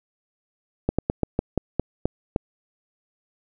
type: slowing click train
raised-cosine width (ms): 2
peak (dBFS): -7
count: 9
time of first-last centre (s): 0.89-2.361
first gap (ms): 96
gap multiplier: 1.18
effects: none